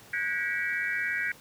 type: tone cluster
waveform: sine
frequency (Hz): 1463 / 1630 / 1931 / 2197 / 2294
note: F#6 / G#6 / B6 / C#7 / D7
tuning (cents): -20 / -33 / -39 / -16 / -41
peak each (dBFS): -37 / -32 / -31 / -37 / -36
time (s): 0.13-1.32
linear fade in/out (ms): 5
effects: pink hiss -52 dBFS RMS until 1.4 s + high-pass 80 Hz 12 dB/octave